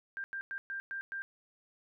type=tone bursts at uneven times; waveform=sine; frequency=1587 Hz; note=G6; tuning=21 cents sharp; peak=-36 dBFS; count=6; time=0.17-0.24 / 0.33-0.41 / 0.51-0.58 / 0.7-0.8 / 0.91-1.01 / 1.12-1.22 s; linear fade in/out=0 ms; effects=none